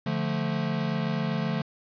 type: chord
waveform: square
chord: D minor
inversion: none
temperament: equal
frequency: 146.83 / 174.61 / 220 Hz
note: D3 / F3 / A3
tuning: 0 / 0 / 0 cents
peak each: -31 dBFS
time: 0.06-1.62 s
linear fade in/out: 5 ms
effects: resampled to 11025 Hz + 8-bit